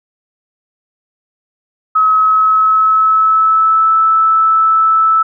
sine tone with pitch glide, 1281 to 1312.5 Hz, E6 to E6, -50 to -8 cents, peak -7 dBFS, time 1.95-5.23 s, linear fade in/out 10 ms, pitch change +42 cents, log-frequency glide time 2.13-3.92 s, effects none

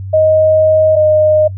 sine tone pair in turn, 626 / 615.6 Hz, D#5 / D#5, +10 / -19 cents, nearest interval unison, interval 29 cents, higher first, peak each -6 dBFS, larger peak neither, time 0.13-0.96 / 0.96-1.48 s, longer first, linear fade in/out 10 ms, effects noise-tail reverb RT60 0.1 s tail -23 dB re dry + added 96 Hz sine -21 dBFS peak until 1.57 s

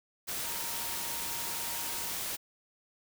sine tone in noise, 932.3 Hz, A#5, in tune, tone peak -46 dBFS, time 0.43-2.11 s, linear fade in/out 20 ms, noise white, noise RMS -36 dBFS, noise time 0.27-2.37 s, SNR -13 dB, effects none

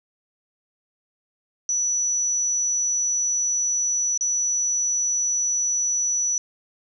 sine tone with dropouts, 5920 Hz, F#8, in tune, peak -20 dBFS, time 1.69-6.38 s, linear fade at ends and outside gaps 1 ms, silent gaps 4.176-4.209 s, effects none

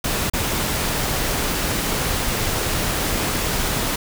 pink noise with dropouts, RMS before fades -22 dBFS, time 0.04-3.96 s, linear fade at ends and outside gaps 5 ms, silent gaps 0.299-0.334 s, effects none

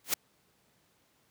white noise with exponential growth, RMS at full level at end -23 dBFS, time 0.04-0.14 s, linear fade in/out 5 ms, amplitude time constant 21 ms, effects pink hiss -69 dBFS RMS until 1.3 s + high-pass 100 Hz 12 dB/octave

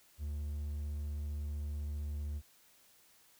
triangle tone, 73.7 Hz, D2, 7 cents sharp, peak -34 dBFS, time 0.18-2.42 s, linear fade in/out 50 ms, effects white hiss -65 dBFS RMS until 3.39 s

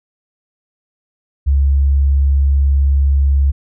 sine tone, 69.3 Hz, C#2, in tune, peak -9 dBFS, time 1.46-3.52 s, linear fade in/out 20 ms, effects none

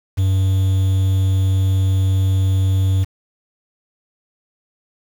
triangle tone with quantisation, 95.4 Hz, G2, 47 cents flat, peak -11 dBFS, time 0.17-3.05 s, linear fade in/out 20 ms, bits 6, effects none

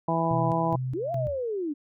harmonic tone, 165 Hz, E3, 2 cents sharp, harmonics 1 / 2 / 3 / 4 / 5 / 6, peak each -28 / -31 / -34 / -29 / -30 / -29 dBFS, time 0.08-0.76 s, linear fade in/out 5 ms
sine tone with tremolo, 128.7 Hz, C3, 28 cents flat, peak -27 dBFS, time 0.31-1.27 s, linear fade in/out 0 ms, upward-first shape square, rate 2.4 Hz, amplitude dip 80%
sine linear two-way sweep, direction up then down, 277.2 to 698.5 to 277.2 Hz, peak -27 dBFS, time 0.93-1.74 s, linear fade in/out 20 ms, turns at 1.12 s
sine tone with exponential decay, 82.7 Hz, E2, 6 cents sharp, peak -30 dBFS, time 1.28-1.46 s, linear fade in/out 0 ms, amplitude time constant 38 ms
effects none

